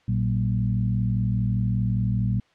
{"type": "harmonic tone with a mistuned harmonic", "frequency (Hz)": 58.7, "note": "A#1", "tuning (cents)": 13, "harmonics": [1, 2, 3, 4], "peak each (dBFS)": [-32, -22, -27, -34], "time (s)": [0.08, 2.4], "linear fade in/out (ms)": 5, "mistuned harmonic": 3, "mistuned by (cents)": 130, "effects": ["white hiss -61 dBFS RMS until 2.54 s", "low-pass 3000 Hz 12 dB/octave"]}